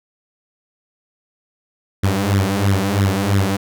sawtooth tone with flanger, 98.6 Hz, G2, 11 cents sharp, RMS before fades -17 dBFS, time 2.03-3.57 s, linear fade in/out 10 ms, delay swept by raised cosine 0.54 to 6.34 ms, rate 3 Hz, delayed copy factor +0.8, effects none

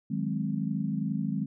sine chord, Ab dominant seventh, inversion second, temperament equal, 155.56 / 185 / 207.7 / 261.6 Hz, Eb3 / Gb3 / Ab3 / C4, 0 / 0 / 0 / 0 cents, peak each -33 / -34 / -31 / -35 dBFS, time 0.1-1.46 s, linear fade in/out 10 ms, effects none

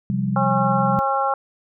sine chord, C suspended fourth, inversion none, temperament equal, 130.81 / 174.61 / 196 Hz, C3 / F3 / G3, 0 / 0 / 0 cents, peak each -24 / -26 / -22 dBFS, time 0.1-0.99 s, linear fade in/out 0 ms
harmonic tone, 271.4 Hz, C#4, 36 cents flat, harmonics 2 / 3 / 4 / 5, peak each -25 / -21 / -25 / -24 dBFS, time 0.36-1.34 s, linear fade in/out 2 ms
effects none

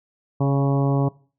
harmonic tone with a mistuned harmonic, 138.5 Hz, C#3, 1 cent flat, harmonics 1 / 2 / 3 / 4 / 5 / 6 / 7 / 8, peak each -18 / -24 / -28 / -30 / -32 / -34 / -35 / -36 dBFS, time 0.4-1.09 s, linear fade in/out 10 ms, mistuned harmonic 4, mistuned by +21 cents, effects noise-tail reverb RT60 0.4 s tail -21 dB re dry

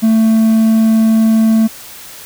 triangle tone, 222 Hz, A3, 16 cents sharp, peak -5 dBFS, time 0.02-1.68 s, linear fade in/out 20 ms, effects white hiss -33 dBFS RMS until 2.25 s

